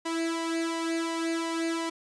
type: tone with flanger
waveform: sawtooth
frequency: 330 Hz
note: E4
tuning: 2 cents sharp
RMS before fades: -30 dBFS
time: 0.05-1.9 s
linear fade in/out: 10 ms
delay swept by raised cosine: 2 to 2.59 ms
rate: 2.8 Hz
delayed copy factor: +0.75
effects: resampled to 22050 Hz